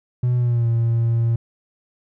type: tone with pitch glide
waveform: triangle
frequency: 123.47 to 115.87 Hz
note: B2 to A#2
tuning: 0 to -10 cents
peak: -13 dBFS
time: 0.23-1.36 s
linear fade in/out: 5 ms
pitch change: -110 cents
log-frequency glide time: 0.36-0.68 s
effects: tanh soft clip ceiling -10 dBFS